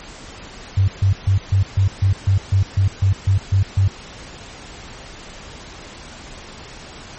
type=tone bursts; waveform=sine; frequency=96.9 Hz; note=G2; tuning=20 cents flat; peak=-11 dBFS; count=13; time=0.77-3.88 s; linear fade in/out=5 ms; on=110 ms; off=140 ms; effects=pink hiss -37 dBFS RMS until 7.18 s + MP3 32 kbps